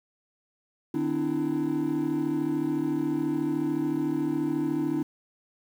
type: tone cluster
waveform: triangle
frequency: 151.3 / 259.3 / 298.5 / 332.4 Hz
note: D#3 / C4 / D4 / E4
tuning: -48 / -15 / +28 / +15 cents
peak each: -33 / -29 / -25 / -27 dBFS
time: 0.94-5.03 s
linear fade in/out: 5 ms
effects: tanh soft clip ceiling -18 dBFS + 9-bit